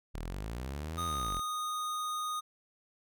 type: linear two-way sweep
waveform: sawtooth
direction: up then down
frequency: 35.85 to 87.31 to 36.49 Hz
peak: -33 dBFS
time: 0.14-1.4 s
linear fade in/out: 10 ms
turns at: 1.04 s
type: tone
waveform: square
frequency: 1237 Hz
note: D#6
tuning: 10 cents flat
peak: -34 dBFS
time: 0.97-2.41 s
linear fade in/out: 20 ms
effects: none